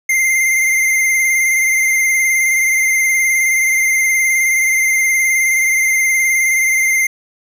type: tone with vibrato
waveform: square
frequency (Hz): 2093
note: C7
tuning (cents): 0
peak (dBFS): -12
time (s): 0.09-7.07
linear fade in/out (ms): 5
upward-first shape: sine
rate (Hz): 19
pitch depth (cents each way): 27
effects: none